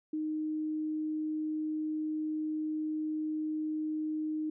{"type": "tone", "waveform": "sine", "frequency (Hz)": 309.4, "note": "D#4", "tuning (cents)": -10, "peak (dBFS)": -31, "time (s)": [0.13, 4.5], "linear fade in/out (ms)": 5, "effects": []}